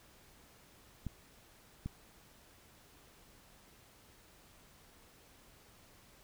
clicks, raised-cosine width 5 ms, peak -26 dBFS, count 2, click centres 1.067 / 1.86 s, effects pink hiss -62 dBFS RMS until 6.23 s

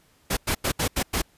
pink noise bursts at uneven times, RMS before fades -24 dBFS, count 6, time 0.3-0.37 / 0.47-0.55 / 0.64-0.72 / 0.79-0.88 / 0.96-1.03 / 1.13-1.22 s, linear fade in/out 10 ms, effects pink hiss -61 dBFS RMS until 1.37 s + resampled to 32000 Hz

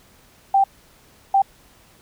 sine tone bursts at uneven times, 784 Hz, G5, in tune, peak -12 dBFS, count 2, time 0.54-0.64 / 1.34-1.42 s, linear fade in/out 5 ms, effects pink hiss -53 dBFS RMS until 2.01 s

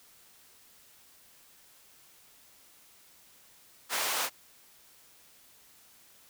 pink high-pass noise, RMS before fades -31 dBFS, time 3.89-4.3 s, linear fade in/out 50 ms, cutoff 710 Hz, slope 12 dB/octave, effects white hiss -59 dBFS RMS until 6.29 s

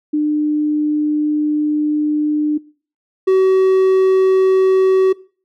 sine / triangle tone pair in turn, 300.5 / 378.6 Hz, D4 / F#4, +40 / +40 cents, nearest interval major third, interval 400 cents, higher second, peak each -13 / -7 dBFS, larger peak second, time 0.13-2.58 / 3.27-5.13 s, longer first, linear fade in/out 10 ms, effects noise-tail reverb RT60 0.4 s tail -21 dB re dry

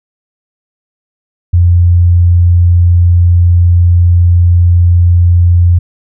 sine tone, 87.31 Hz, F2, in tune, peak -3 dBFS, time 1.53-5.79 s, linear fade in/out 10 ms, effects none

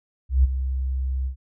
sine tone with ADSR envelope, 65.41 Hz, C2, in tune, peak -11 dBFS, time 0.29-1.36 s, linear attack 150 ms, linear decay 21 ms, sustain -11 dB, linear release 100 ms, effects none

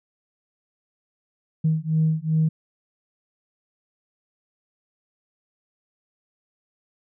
sine beating tone pair, 156.9 / 159.5 Hz, D#3 / D#3, +15 / +43 cents, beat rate 2.6 Hz, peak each -21 dBFS, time 1.64-2.49 s, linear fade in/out 10 ms, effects tanh soft clip ceiling -12 dBFS

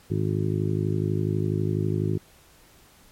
harmonic tone, 52.1 Hz, G#1, 6 cents sharp, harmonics 2 / 3 / 4 / 5 / 6 / 7 / 8, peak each -26 / -27 / -34 / -35 / -33 / -30 / -37 dBFS, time 0.1-2.18 s, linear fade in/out 10 ms, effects pink hiss -55 dBFS RMS until 3.11 s + MP3 64 kbps

